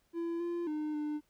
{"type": "tone with pitch steps", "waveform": "triangle", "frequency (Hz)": [337.2, 344.5, 304.1, 299.6], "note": ["E4", "F4", "D#4", "D4"], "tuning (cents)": [39, -24, -40, 35], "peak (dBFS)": -31, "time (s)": [0.13, 1.21], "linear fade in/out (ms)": 50, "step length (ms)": 270, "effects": ["pink hiss -74 dBFS RMS until 1.29 s"]}